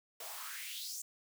white noise with high-pass filter sweep, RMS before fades -44 dBFS, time 0.2-1.02 s, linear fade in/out 5 ms, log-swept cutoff 530 to 7400 Hz, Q 3.8, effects none

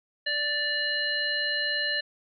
harmonic tone with a mistuned harmonic, 587.3 Hz, D5, in tune, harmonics 1 / 3 / 5 / 7, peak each -37 / -28 / -33 / -30 dBFS, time 0.26-2.01 s, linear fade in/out 10 ms, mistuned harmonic 5, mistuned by -23 cents, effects none

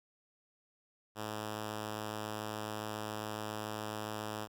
5% pulse tone, 107.2 Hz, A2, 45 cents flat, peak -27 dBFS, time 1.15-4.48 s, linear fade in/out 50 ms, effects none

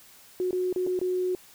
sine tone with dropouts, 365.6 Hz, F#4, 21 cents flat, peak -24 dBFS, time 0.4-1.35 s, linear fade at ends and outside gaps 1 ms, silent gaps 0.509-0.529 / 0.727-0.761 / 0.866-0.872 / 0.991-1.014 s, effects white hiss -53 dBFS RMS until 1.54 s

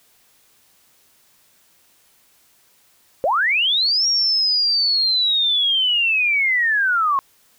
sine linear two-way sweep, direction up then down, 487.3 to 5630 to 1060 Hz, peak -15 dBFS, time 3.24-7.19 s, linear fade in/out 0 ms, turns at 4.07 s, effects white hiss -57 dBFS RMS until 7.58 s

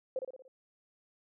sine tone with echo, 520 Hz, C5, 11 cents flat, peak -30 dBFS, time 0.16-0.19 s, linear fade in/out 2 ms, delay 58 ms, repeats 5, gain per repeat -5 dB, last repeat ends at 0.48 s, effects none

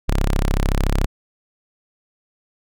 sawtooth tone, 33.7 Hz, C#1, 48 cents flat, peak -12 dBFS, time 0.08-1.06 s, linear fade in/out 10 ms, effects none

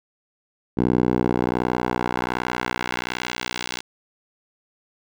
10% pulse tone with band-pass filter sweep, 61.3 Hz, B1, 12 cents flat, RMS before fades -24 dBFS, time 0.77-3.81 s, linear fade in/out 10 ms, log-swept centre 300 to 4200 Hz, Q 0.85, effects none

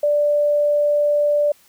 sine tone, 587.3 Hz, D5, in tune, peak -14 dBFS, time 0.03-1.52 s, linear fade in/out 5 ms, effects white hiss -54 dBFS RMS until 1.68 s

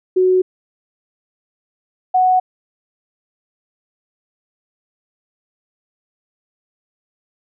sine tone pair in turn, 370 / 740 Hz, F#4 / F#5, 0 / 0 cents, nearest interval octave, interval 1200 cents, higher second, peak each -10 dBFS, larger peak neither, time 0.16-0.42 / 2.14-2.4 s, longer neither, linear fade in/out 10 ms, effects none

